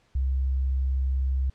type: tone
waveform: sine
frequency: 66 Hz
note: C2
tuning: 16 cents sharp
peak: -22 dBFS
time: 0.15-1.5 s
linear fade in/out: 5 ms
effects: pink hiss -65 dBFS RMS until 1.54 s + low-pass 6000 Hz 12 dB/octave